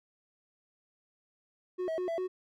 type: tone with pitch steps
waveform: triangle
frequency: 365 / 644 / 364.5 / 665 / 369.4 Hz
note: F#4 / E5 / F#4 / E5 / F#4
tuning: -24 / -41 / -26 / +15 / -3 cents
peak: -29 dBFS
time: 1.78-2.28 s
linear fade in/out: 20 ms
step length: 100 ms
effects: none